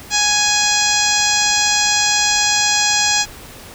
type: harmonic tone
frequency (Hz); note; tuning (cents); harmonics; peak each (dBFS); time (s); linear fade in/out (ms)
832; G#5; +3; 1 / 2 / 3 / 4 / 5 / 6 / 7 / 8 / 9; -22 / -22 / -22 / -22 / -22 / -22 / -22 / -22 / -22; 0.1-3.26; 50
effects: pink hiss -37 dBFS RMS until 3.74 s